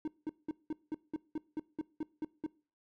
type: tone bursts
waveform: triangle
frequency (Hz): 309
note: D#4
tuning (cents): -12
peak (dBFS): -31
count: 12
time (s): 0.05-2.464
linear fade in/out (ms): 2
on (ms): 27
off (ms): 190
effects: noise-tail reverb RT60 0.4 s tail -22 dB re dry